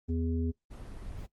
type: harmonic tone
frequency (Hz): 82.41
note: E2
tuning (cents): 0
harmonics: 1 / 3 / 5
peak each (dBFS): -30 / -33 / -40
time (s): 0.08-0.52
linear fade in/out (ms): 20
type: noise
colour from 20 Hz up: brown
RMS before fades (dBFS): -42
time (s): 0.7-1.27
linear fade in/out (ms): 20
effects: noise-tail reverb RT60 0.1 s tail -19 dB re dry + Opus 24 kbps